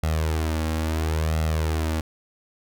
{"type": "tone with flanger", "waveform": "sawtooth", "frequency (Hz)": 79.1, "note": "D#2", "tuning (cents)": 29, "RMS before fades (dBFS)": -24, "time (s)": [0.03, 2.01], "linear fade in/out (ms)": 5, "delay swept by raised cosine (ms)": [1.5, 3.7], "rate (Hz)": 0.73, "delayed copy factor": 0.6, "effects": []}